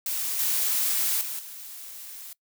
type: noise with level steps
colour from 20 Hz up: blue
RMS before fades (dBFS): -29 / -25 / -33 / -41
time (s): 0.06-2.33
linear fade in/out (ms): 2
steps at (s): 0.39 / 1.21 / 1.39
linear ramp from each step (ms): 2
effects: noise-tail reverb RT60 0.1 s tail -22 dB re dry